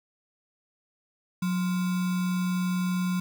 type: tone with sample-and-hold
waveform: sine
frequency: 181.6 Hz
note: F#3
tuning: 32 cents flat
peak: -24 dBFS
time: 1.42-3.2 s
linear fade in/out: 5 ms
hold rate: 1225 Hz
effects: none